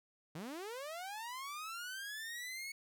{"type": "linear sweep", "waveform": "sawtooth", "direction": "up", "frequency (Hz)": [143.5, 2217], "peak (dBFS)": -39, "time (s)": [0.35, 2.72], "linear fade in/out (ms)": 5, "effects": []}